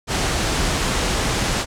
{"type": "low-pass noise", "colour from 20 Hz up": "pink", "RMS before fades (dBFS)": -21, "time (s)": [0.07, 1.66], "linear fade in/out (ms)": 50, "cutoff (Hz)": 8800, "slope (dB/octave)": 24, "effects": []}